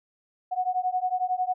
sine beating tone pair, 730 / 741 Hz, F#5 / F#5, -24 / +2 cents, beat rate 11 Hz, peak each -27 dBFS, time 0.51-1.54 s, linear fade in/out 20 ms, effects none

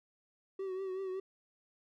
triangle tone with vibrato, 379.6 Hz, F#4, 44 cents sharp, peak -34 dBFS, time 0.59-1.2 s, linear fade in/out 5 ms, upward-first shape triangle, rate 5.3 Hz, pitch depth 54 cents each way, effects none

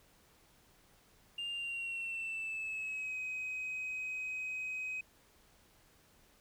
sine tone with pitch glide, 2802 to 2525 Hz, F7 to D#7, +5 to +25 cents, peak -35 dBFS, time 1.38-5.01 s, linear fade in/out 5 ms, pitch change -180 cents, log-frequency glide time 1.51-3.17 s, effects tanh soft clip ceiling -35 dBFS + pink hiss -66 dBFS RMS until 6.4 s

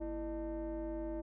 sine tone with frequency modulation, 329.6 Hz, E4, in tune, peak -35 dBFS, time 0-1.22 s, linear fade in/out 20 ms, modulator 280 Hz, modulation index 1.1, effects tanh soft clip ceiling -35 dBFS

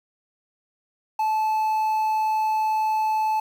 triangle tone with quantisation, 869 Hz, A5, 22 cents flat, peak -18 dBFS, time 1.19-3.4 s, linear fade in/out 5 ms, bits 8, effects none

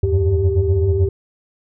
sine tone cluster, 81.5 / 90.5 / 97.6 / 390.6 Hz, E2 / F#2 / G2 / G4, -19 / -38 / -7 / -6 cents, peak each -18 dBFS, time 0.03-1.09 s, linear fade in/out 5 ms, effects tanh soft clip ceiling -6 dBFS

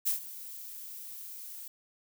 violet noise with ADSR envelope, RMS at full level -27 dBFS, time 0.05-1.68 s, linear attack 24 ms, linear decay 120 ms, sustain -17 dB, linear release 4 ms, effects none

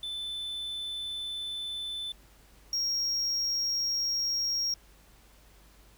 triangle tone pair in turn, 3520 / 5588 Hz, A7 / F8, 0 / 0 cents, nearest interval minor sixth, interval 800 cents, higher second, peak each -32 / -26 dBFS, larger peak second, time 0.03-2.12 / 2.73-4.74 s, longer first, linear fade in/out 2 ms, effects added 50 Hz sine -57 dBFS peak until 5.97 s + pink hiss -60 dBFS RMS until 5.97 s

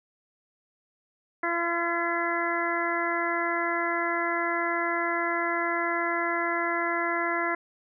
harmonic tone with a mistuned harmonic, 340.8 Hz, F4, 42 cents flat, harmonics 1 / 2 / 3 / 4 / 5 / 6, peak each -32 / -32 / -32 / -32 / -32 / -32 dBFS, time 1.43-7.55 s, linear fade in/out 5 ms, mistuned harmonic 6, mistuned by -15 cents, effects none

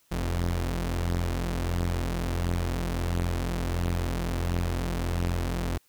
sawtooth tone pair together, 43.88 / 86.3 Hz, F1 / F2, +9 / -20 cents, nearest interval octave, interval 1171 cents, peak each -25 / -25 dBFS, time 0.11-5.78 s, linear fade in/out 10 ms, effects white hiss -65 dBFS RMS until 5.88 s

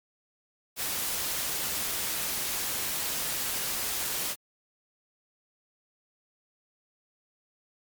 white noise, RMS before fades -31 dBFS, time 0.76-4.36 s, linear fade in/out 50 ms, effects MP3 96 kbps

